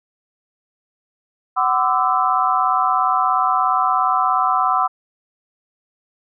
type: tone cluster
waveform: sine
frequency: 750 / 1018 / 1178 / 1315 Hz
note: F#5 / C6 / D6 / E6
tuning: +23 / -48 / +5 / -5 cents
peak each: -20 dBFS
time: 1.56-4.88 s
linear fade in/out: 20 ms
effects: none